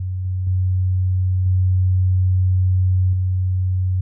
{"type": "tone with level steps", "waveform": "sine", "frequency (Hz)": 92.5, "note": "F#2", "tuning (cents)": 0, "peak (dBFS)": [-21, -19, -15, -13, -16], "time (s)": [0, 4.01], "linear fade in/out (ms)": 5, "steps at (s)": [0.25, 0.47, 1.46, 3.13], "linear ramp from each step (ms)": 2, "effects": []}